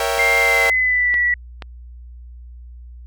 sawtooth chord, A# diminished seventh, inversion none, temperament equal, 466.2 / 554.4 / 659.3 / 784 Hz, A#4 / C#5 / E5 / G5, 0 / 0 / 0 / 0 cents, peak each -20 dBFS, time 0-0.7 s, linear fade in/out 2 ms
click train, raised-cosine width 0.3 ms, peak -15 dBFS, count 4, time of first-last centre 0.18-1.622 s, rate 2.08 Hz
sine tone with pitch glide, 2100 to 1948.1 Hz, C7 to B6, +6 to -24 cents, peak -14 dBFS, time 0.19-1.34 s, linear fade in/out 2 ms, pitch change -130 cents, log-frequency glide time 0.39-1.18 s
effects added 60 Hz sine -35 dBFS peak until 3.06 s

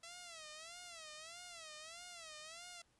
5% pulse tone with vibrato, 659.3 Hz, E5, in tune, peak -39 dBFS, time 0.03-2.82 s, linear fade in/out 5 ms, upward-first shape sine, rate 1.6 Hz, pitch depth 140 cents each way, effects pink hiss -75 dBFS RMS until 2.99 s + resampled to 24000 Hz

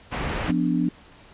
pink low-pass noise, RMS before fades -28 dBFS, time 0.11-0.52 s, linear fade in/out 20 ms, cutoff 3100 Hz, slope 24 dB/octave
sine chord, B diminished, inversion second, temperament equal with one note detuned, 174.61 / 249.5 / 293.7 Hz, F3 / B3 / D4, 0 / +18 / 0 cents, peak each -24 dBFS, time 0.48-0.89 s, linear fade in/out 5 ms
effects pink hiss -50 dBFS RMS until 1.33 s + resampled to 8000 Hz

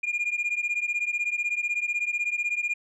sine beating tone pair, 2412 / 2428 Hz, D7 / D#7, +46 / -43 cents, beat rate 16 Hz, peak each -26 dBFS, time 0.03-2.74 s, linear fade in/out 10 ms, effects tanh soft clip ceiling -22 dBFS

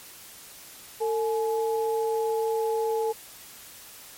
sine tone pair together, 449.7 / 849 Hz, A4 / G#5, +38 / +38 cents, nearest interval major seventh, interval 1100 cents, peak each -24 / -30 dBFS, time 1-3.13 s, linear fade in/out 20 ms, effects white hiss -46 dBFS RMS until 4.17 s + MP3 64 kbps

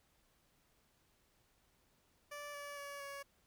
15% pulse tone with pitch steps, 583 / 575.3 / 567.7 / 560.2 Hz, D5 / D5 / C#5 / C#5, -13 / -36 / +41 / +18 cents, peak -39 dBFS, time 2.31-3.23 s, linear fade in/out 10 ms, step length 230 ms, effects pink hiss -74 dBFS RMS until 3.46 s

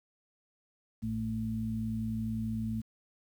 harmonic tone, 55.5 Hz, A1, 16 cents sharp, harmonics 1 / 2 / 4, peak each -43 / -36 / -33 dBFS, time 1.02-2.82 s, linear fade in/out 20 ms, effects 10-bit

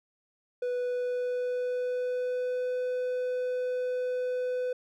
triangle tone with pitch glide, 493.5 to 501.3 Hz, B4 to B4, -1 to +26 cents, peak -26 dBFS, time 0.62-4.73 s, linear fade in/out 5 ms, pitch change +27 cents, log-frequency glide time 0.73-2.75 s, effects none

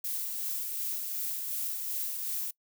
violet noise with tremolo, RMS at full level -33 dBFS, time 0.04-2.51 s, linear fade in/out 5 ms, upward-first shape sine, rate 2.7 Hz, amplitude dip 30%, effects noise-tail reverb RT60 0.1 s tail -24 dB re dry

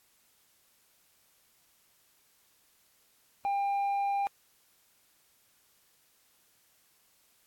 sine tone with tanh clipping, 799 Hz, G5, 33 cents sharp, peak -28 dBFS, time 3.45-4.27 s, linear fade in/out 0 ms, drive 4 dB, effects white hiss -67 dBFS RMS until 7.46 s + AAC 64 kbps

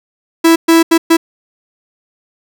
45% pulse tone bursts at uneven times, 329.6 Hz, E4, in tune, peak -5 dBFS, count 4, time 0.44-0.56 / 0.68-0.83 / 0.91-0.98 / 1.1-1.17 s, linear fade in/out 10 ms, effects none

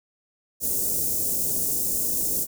white band-stop noise, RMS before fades -25 dBFS, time 0.6-2.47 s, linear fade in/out 50 ms, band 520 to 6800 Hz, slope 24 dB/octave, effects none

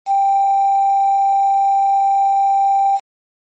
sine tone with quantisation, 788 Hz, G5, 9 cents sharp, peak -11 dBFS, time 0.06-3 s, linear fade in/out 50 ms, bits 6, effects MP3 32 kbps

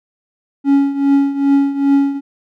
triangle tone with tremolo, 278.6 Hz, C#4, 9 cents sharp, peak -5 dBFS, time 0.64-2.21 s, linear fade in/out 50 ms, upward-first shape triangle, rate 2.5 Hz, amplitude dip 80%, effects none

